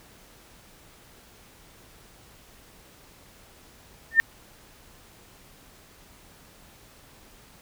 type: tone with exponential growth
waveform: sine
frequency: 1808 Hz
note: A6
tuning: 47 cents sharp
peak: -8 dBFS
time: 4.11-4.2 s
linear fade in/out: 0 ms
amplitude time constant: 18 ms
effects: pink hiss -53 dBFS RMS until 7.61 s